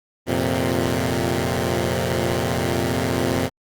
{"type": "chord", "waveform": "10% pulse", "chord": "F suspended fourth", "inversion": "none", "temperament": "equal with one note detuned", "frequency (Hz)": [87.31, 115.74, 130.81], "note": ["F2", "Bb2", "C3"], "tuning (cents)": [0, -12, 0], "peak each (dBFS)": -16, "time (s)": [0.26, 3.5], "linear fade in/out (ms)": 50, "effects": ["Opus 24 kbps"]}